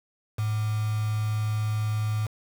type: tone with quantisation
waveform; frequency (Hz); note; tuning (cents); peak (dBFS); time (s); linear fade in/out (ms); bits
sine; 107.4; A2; -41; -24; 0.38-2.27; 10; 6
effects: none